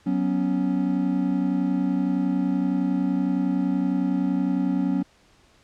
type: chord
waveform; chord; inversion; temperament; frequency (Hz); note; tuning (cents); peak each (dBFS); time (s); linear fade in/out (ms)
triangle; F# suspended fourth; none; just; 185 / 246.7 / 277.5; F#3 / B3 / C#4; 0 / -2 / +2; -23 / -25 / -22; 0.06-5.03; 10
effects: pink hiss -58 dBFS RMS until 5.63 s + low-pass 7000 Hz 12 dB/octave